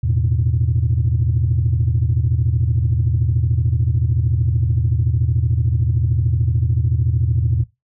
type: chord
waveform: sine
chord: E suspended fourth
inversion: none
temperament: equal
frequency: 82.41 / 110 / 123.47 Hz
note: E2 / A2 / B2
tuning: 0 / 0 / 0 cents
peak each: -18 dBFS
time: 0.03-7.64 s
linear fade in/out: 10 ms
effects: noise-tail reverb RT60 0.2 s tail -19 dB re dry + tanh soft clip ceiling -8 dBFS